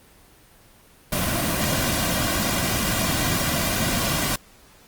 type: noise with comb filter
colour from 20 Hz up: pink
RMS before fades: -23 dBFS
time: 1.12-4.36 s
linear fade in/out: 5 ms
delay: 2.3 ms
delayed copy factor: -0.6
effects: pink hiss -52 dBFS RMS until 4.87 s + Opus 24 kbps